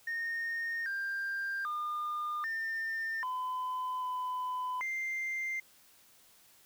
sine tone with pitch steps, 1841 / 1590 / 1210 / 1804 / 1013 / 1006 / 2093 Hz, A#6 / G6 / D#6 / A6 / B5 / B5 / C7, -22 / +24 / -49 / +43 / +44 / +32 / 0 cents, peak -31 dBFS, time 0.07-5.6 s, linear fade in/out 5 ms, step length 790 ms, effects tanh soft clip ceiling -31 dBFS + white hiss -62 dBFS RMS until 6.65 s

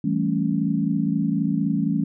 sine chord, A dominant seventh, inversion second, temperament equal, 164.81 / 196 / 220 / 277.2 Hz, E3 / G3 / A3 / C#4, 0 / 0 / 0 / 0 cents, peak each -25 dBFS, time 0.04-2.04 s, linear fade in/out 5 ms, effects none

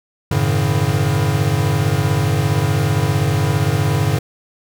square tone cluster, 94.1 / 109.5 / 141.1 / 158.3 Hz, F#2 / A2 / C#3 / D#3, +30 / -8 / +31 / +30 cents, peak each -22 / -20 / -19 / -24 dBFS, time 0.31-4.19 s, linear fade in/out 5 ms, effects none

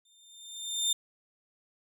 25% pulse tone with exponential growth, 3609 Hz, A7, 43 cents sharp, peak -20 dBFS, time 0.05-0.93 s, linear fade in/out 5 ms, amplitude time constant 190 ms, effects none

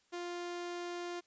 sawtooth tone, 350 Hz, F4, 4 cents sharp, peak -35 dBFS, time 0.12-1.21 s, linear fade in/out 20 ms, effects white hiss -72 dBFS RMS until 1.26 s + resampled to 16000 Hz

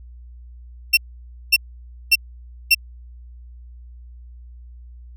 30% pulse tone bursts, 2713 Hz, E7, 49 cents sharp, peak -7 dBFS, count 4, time 0.93-2.748 s, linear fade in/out 10 ms, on 42 ms, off 550 ms, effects added 60 Hz sine -38 dBFS peak until 5.16 s

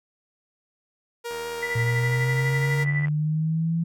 sawtooth tone with vibrato, 470 Hz, A#4, 14 cents sharp, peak -26 dBFS, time 1.24-2.85 s, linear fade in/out 20 ms, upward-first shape sine, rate 5 Hz, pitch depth 8 cents each way
click train, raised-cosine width 0.5 ms, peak -26 dBFS, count 145, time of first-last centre 1.31-3.083 s, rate 81.2 Hz
sine tone with tremolo, 1979 Hz, B6, 3 cents sharp, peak -24 dBFS, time 1.62-3.06 s, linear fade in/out 10 ms, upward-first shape sine, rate 12 Hz, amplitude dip 70%
sine linear sweep, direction up, 116.54 to 168 Hz, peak -21 dBFS, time 1.75-3.84 s, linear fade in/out 10 ms
effects none

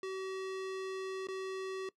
square tone with dropouts, 380.4 Hz, F#4, 48 cents sharp, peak -38 dBFS, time 0.03-1.89 s, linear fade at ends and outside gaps 2 ms, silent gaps 1.271-1.285 s, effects noise-tail reverb RT60 0.1 s tail -20 dB re dry + low-pass 6000 Hz 12 dB/octave

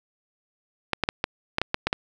clicks, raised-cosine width 0.3 ms, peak -6 dBFS, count 9, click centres 0.933 / 1.037 / 1.089 / 1.241 / 1.584 / 1.616 / 1.744 / 1.87 / 1.929 s, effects none

